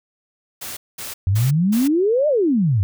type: noise bursts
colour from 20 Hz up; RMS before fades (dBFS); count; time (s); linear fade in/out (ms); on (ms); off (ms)
white; -31; 4; 0.61-1.88; 10; 160; 210
type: exponential two-way sweep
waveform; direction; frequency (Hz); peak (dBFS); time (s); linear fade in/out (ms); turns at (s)
sine; up then down; 89.9 to 622.3 to 89.9; -14; 1.27-2.83; 0; 2.28
effects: none